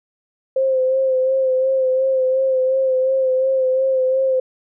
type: tone with vibrato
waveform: sine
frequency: 523.3 Hz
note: C5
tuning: in tune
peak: -14 dBFS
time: 0.56-4.4 s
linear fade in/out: 5 ms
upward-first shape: sine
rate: 2.8 Hz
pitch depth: 30 cents each way
effects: none